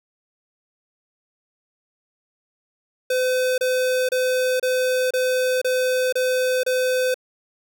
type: tone bursts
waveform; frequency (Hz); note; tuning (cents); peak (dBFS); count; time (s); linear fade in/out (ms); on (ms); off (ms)
square; 509; C5; -48; -19; 8; 3.1-7.143; 5; 480; 29
effects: none